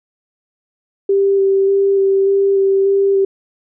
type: tone with vibrato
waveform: sine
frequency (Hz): 392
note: G4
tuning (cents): 0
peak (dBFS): -10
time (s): 1.09-3.25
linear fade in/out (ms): 5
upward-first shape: square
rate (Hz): 1.7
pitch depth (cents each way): 11
effects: none